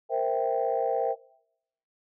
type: chord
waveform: sine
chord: C dominant seventh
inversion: third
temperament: equal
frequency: 466.2 / 523.3 / 659.3 / 784 Hz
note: Bb4 / C5 / E5 / G5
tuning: 0 / 0 / 0 / 0 cents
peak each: -29 dBFS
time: 0.09-1.16 s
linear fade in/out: 50 ms
effects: noise-tail reverb RT60 0.8 s tail -23 dB re dry + tanh soft clip ceiling -15 dBFS